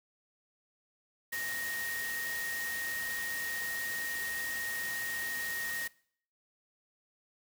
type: tone in noise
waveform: sine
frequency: 1864.7 Hz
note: A#6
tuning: in tune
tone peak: -35 dBFS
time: 1.32-5.88 s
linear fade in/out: 10 ms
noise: white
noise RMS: -41 dBFS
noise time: 1.32-5.88 s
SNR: +3 dB
effects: noise-tail reverb RT60 0.6 s tail -22 dB re dry